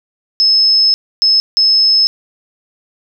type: tone bursts at uneven times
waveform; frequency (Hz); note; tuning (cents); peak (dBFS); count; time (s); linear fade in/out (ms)
sine; 5200; E8; -24; -7; 3; 0.4-0.94 / 1.22-1.4 / 1.57-2.07; 0
effects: none